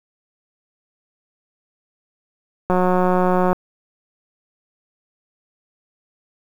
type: click train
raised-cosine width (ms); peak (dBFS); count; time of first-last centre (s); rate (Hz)
1; -5; 152; 2.7-3.53; 182
effects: 7-bit